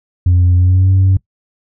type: tone with pitch glide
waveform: sine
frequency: 89.1 to 94.95 Hz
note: F2 to F#2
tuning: +35 to +45 cents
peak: -5 dBFS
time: 0.26-1.17 s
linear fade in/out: 5 ms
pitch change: +110 cents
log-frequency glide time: 0.55-0.9 s
effects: noise-tail reverb RT60 0.1 s tail -22 dB re dry + tanh soft clip ceiling -5 dBFS

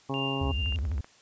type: harmonic tone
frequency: 136.3 Hz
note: C#3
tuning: 29 cents flat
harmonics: 1 / 2 / 3 / 4 / 5 / 6 / 7 / 8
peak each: -34 / -33 / -36 / -41 / -43 / -38 / -42 / -40 dBFS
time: 0.09-0.52 s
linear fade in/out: 10 ms
type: tone with tremolo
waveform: sine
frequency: 2794 Hz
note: F7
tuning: in tune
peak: -30 dBFS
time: 0.14-0.76 s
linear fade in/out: 0 ms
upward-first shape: triangle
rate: 2.4 Hz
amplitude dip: 75%
type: tone with vibrato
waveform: triangle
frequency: 74.5 Hz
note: D2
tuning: 25 cents sharp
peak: -25 dBFS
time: 0.41-1.01 s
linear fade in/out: 5 ms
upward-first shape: sine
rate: 12 Hz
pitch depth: 280 cents each way
type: click train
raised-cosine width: 0.5 ms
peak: -31 dBFS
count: 7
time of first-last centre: 0.66-1.045 s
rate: 15.6 Hz
effects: white hiss -58 dBFS RMS until 1.21 s + resampled to 16000 Hz

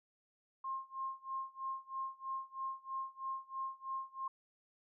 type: tone with tremolo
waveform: sine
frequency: 1065 Hz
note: C6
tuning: 30 cents sharp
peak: -36 dBFS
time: 0.64-4.28 s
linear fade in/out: 5 ms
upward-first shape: sine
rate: 3.1 Hz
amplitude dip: 95%
effects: none

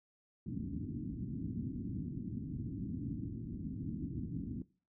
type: low-pass noise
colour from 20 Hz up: white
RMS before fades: -40 dBFS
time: 0.46-4.62 s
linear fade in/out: 2 ms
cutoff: 290 Hz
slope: 48 dB/octave
effects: noise-tail reverb RT60 0.4 s tail -21 dB re dry + high-pass 60 Hz 12 dB/octave

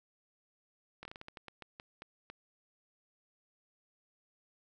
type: slowing click train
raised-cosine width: 0.3 ms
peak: -30 dBFS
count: 13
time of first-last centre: 1.03-2.3 s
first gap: 22 ms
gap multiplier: 1.26
effects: none

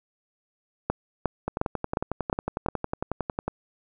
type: two click trains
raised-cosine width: 1 ms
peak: -9 / -13 dBFS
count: 6 / 23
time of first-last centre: 0.9-2.686 / 1.48-3.48 s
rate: 2.8 / 11 Hz
effects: none

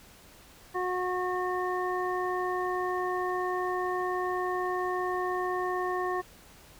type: harmonic tone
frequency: 364.3 Hz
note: F#4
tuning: 27 cents flat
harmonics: 1 / 2 / 3 / 5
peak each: -31 / -34 / -33 / -38 dBFS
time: 0.74-6.22 s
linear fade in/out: 20 ms
effects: pink hiss -54 dBFS RMS until 6.79 s

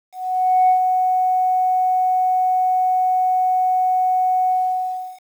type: tone with ADSR envelope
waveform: sine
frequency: 740 Hz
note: F#5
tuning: in tune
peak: -9 dBFS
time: 0.12-5.2 s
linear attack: 570 ms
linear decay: 96 ms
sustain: -5 dB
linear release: 690 ms
effects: tanh soft clip ceiling -7 dBFS + 8-bit

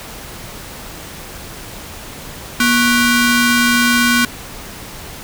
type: ring-modulated tone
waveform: sawtooth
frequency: 862 Hz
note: A5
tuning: 36 cents flat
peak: -4 dBFS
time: 2.6-4.25 s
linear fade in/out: 2 ms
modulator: 622 Hz
effects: pink hiss -32 dBFS RMS until 5.23 s

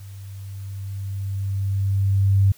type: tone with level ramp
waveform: sine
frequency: 98 Hz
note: G2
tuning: in tune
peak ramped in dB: -36 to -12 dBFS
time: 0-2.52 s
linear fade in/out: 5 ms
effects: white hiss -52 dBFS RMS until 2.57 s

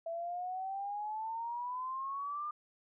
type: exponential sweep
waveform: sine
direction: up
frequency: 659.3 to 1211 Hz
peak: -36 dBFS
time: 0.06-2.51 s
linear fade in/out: 5 ms
effects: none

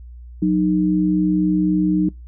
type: tone pair together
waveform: sine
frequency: 183.7 / 307.6 Hz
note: F#3 / D#4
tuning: -12 / -20 cents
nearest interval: major sixth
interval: 892 cents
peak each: -17 dBFS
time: 0.42-2.09 s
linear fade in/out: 5 ms
effects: noise-tail reverb RT60 0.2 s tail -24 dB re dry + added 60 Hz sine -35 dBFS peak until 2.27 s

